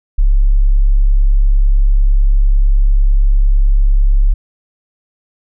sine tone, 34.47 Hz, C#1, 9 cents flat, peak -6 dBFS, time 0.18-4.34 s, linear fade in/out 10 ms, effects none

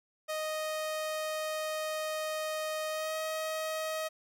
sawtooth tone with pitch glide, 622.3 to 631 Hz, D#5 to D#5, 0 to +24 cents, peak -29 dBFS, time 0.28-4.09 s, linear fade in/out 20 ms, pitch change +24 cents, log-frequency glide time 2.9-3.16 s, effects none

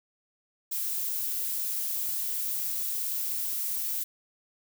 violet noise, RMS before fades -31 dBFS, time 0.71-4.04 s, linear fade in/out 10 ms, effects none

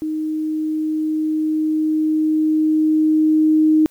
sine tone with level ramp, 311.1 Hz, D#4, in tune, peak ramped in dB -20 to -10 dBFS, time 0.02-3.86 s, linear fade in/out 0 ms, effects white hiss -55 dBFS RMS until 3.9 s

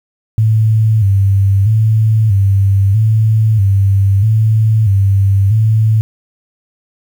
sine tone with vibrato, 103.83 Hz, G#2, in tune, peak -7 dBFS, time 0.38-6.01 s, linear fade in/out 0 ms, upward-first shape square, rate 0.78 Hz, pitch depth 96 cents each way, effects 7-bit

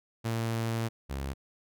sawtooth tone pair in turn, 114.1 / 68.17 Hz, A#2 / C#2, -37 / -28 cents, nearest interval major sixth, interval 891 cents, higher first, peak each -25 / -29 dBFS, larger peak first, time 0.24-0.89 / 1.09-1.34 s, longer first, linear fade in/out 20 ms, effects none

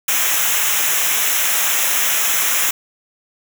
white noise with comb filter, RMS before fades -17 dBFS, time 0.08-2.71 s, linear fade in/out 5 ms, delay 0.22 ms, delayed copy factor -0.8, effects none

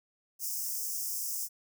white high-pass noise, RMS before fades -35 dBFS, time 0.39-1.49 s, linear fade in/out 50 ms, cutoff 5100 Hz, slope 96 dB/octave, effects none

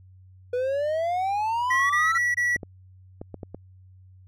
triangle exponential sweep, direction up, 486 to 1373 Hz, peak -21 dBFS, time 0.53-2.18 s, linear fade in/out 5 ms
triangle tone bursts, 1941 Hz, B6, 31 cents flat, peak -19 dBFS, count 4, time 1.7-2.569 s, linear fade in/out 10 ms, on 200 ms, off 23 ms
clicks, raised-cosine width 2 ms, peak -22 dBFS, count 6, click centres 2.562 / 2.632 / 3.215 / 3.343 / 3.432 / 3.546 s
effects added 93 Hz sine -48 dBFS peak until 4.27 s

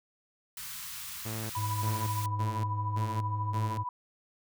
white band-stop noise, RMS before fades -41 dBFS, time 0.57-2.26 s, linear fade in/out 2 ms, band 190 to 940 Hz, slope 48 dB/octave
sawtooth tone bursts, 110 Hz, A2, in tune, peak -31 dBFS, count 5, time 1.25-3.78 s, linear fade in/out 10 ms, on 250 ms, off 320 ms
sine tone with tremolo, 987.8 Hz, B5, in tune, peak -30 dBFS, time 1.55-3.89 s, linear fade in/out 2 ms, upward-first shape triangle, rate 13 Hz, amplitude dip 75%
triangle tone with pitch glide, 105.1 to 105.89 Hz, G#2 to G#2, +21 to +34 cents, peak -29 dBFS, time 1.56-3.84 s, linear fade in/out 20 ms, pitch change +13 cents, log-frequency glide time 2.58-3.72 s
effects none

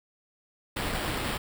pink noise with sample-and-hold, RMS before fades -31 dBFS, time 0.76-1.38 s, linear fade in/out 10 ms, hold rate 6300 Hz, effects none

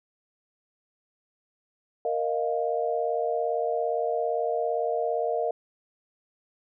sine chord, Bb suspended fourth, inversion none, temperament just, 466.2 / 621.6 / 699.2 Hz, Bb4 / Eb5 / F5, 0 / -2 / +2 cents, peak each -28 / -29 / -29 dBFS, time 2.05-5.51 s, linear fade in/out 2 ms, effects none

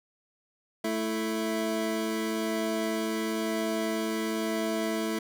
25% pulse tone pair together, 220 / 330.5 Hz, A3 / E4, 0 / +5 cents, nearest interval perfect fifth, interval 705 cents, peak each -27 dBFS, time 0.84-5.19 s, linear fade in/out 5 ms, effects none

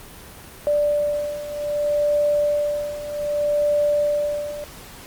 sine beating tone pair, 587.3 / 587.94 Hz, D5 / D5, 0 / +2 cents, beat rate 0.64 Hz, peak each -24 / -20 dBFS, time 0.67-4.64 s, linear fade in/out 0 ms, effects pink hiss -41 dBFS RMS until 5.06 s + Opus 32 kbps

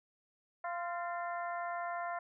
harmonic tone with a mistuned harmonic, 346.1 Hz, F4, 16 cents flat, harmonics 2 / 3 / 4 / 5 / 6, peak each -38 / -42 / -44 / -47 / -53 dBFS, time 0.64-2.19 s, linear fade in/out 5 ms, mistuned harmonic 5, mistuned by +53 cents, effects none

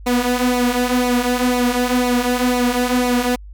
sawtooth tone with flanger, 247 Hz, B3, in tune, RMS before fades -17 dBFS, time 0.06-3.36 s, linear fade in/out 10 ms, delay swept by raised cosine 0.6 to 5 ms, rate 2 Hz, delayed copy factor -0.65, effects added 50 Hz sine -33 dBFS peak until 3.53 s + MP3 96 kbps

